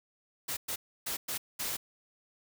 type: noise bursts at uneven times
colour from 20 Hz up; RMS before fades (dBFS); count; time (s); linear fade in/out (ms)
white; -35; 5; 0.48-0.57 / 0.68-0.76 / 1.06-1.17 / 1.28-1.38 / 1.59-1.77; 10
effects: none